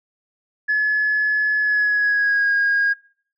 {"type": "tone with pitch glide", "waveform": "sine", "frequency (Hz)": [1708, 1632.8], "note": ["G#6", "G#6"], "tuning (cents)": [48, -30], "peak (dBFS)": -14, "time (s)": [0.68, 2.94], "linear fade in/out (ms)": 20, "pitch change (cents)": -78, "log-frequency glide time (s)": [1.59, 2.53], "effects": ["noise-tail reverb RT60 0.5 s tail -22 dB re dry", "tanh soft clip ceiling -12 dBFS"]}